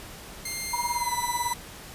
10% pulse tone with pitch glide, 2107 to 1996.8 Hz, C7 to B6, +12 to +19 cents, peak -22 dBFS, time 0.45-1.54 s, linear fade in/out 5 ms, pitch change -93 cents, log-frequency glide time 0.93-1.14 s
sine tone with tremolo, 962 Hz, B5, 46 cents flat, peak -22 dBFS, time 0.73-1.53 s, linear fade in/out 5 ms, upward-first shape triangle, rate 18 Hz, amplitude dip 100%
effects pink hiss -43 dBFS RMS until 1.94 s + resampled to 32000 Hz

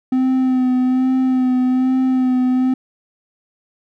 triangle tone with vibrato, 256.6 Hz, C4, 34 cents flat, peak -11 dBFS, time 0.12-2.74 s, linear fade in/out 5 ms, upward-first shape sine, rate 1.2 Hz, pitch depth 23 cents each way, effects none

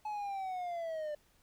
triangle linear sweep, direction down, 857 to 590 Hz, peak -34 dBFS, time 0.05-1.15 s, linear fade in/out 5 ms, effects pink hiss -69 dBFS RMS until 1.42 s

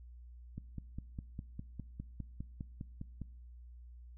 click train, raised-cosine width 5 ms, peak -29 dBFS, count 14, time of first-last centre 0.58-3.217 s, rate 4.93 Hz, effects noise-tail reverb RT60 0.8 s tail -22 dB re dry + added 60 Hz sine -50 dBFS peak until 4.17 s

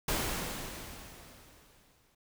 pink noise with exponential decay, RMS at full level -30 dBFS, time 0.08-2.15 s, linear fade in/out 5 ms, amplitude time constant 450 ms, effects none

